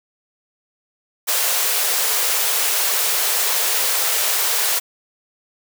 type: high-pass noise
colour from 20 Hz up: white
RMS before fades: -19 dBFS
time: 1.27-4.8 s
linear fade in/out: 20 ms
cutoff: 390 Hz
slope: 96 dB/octave
effects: none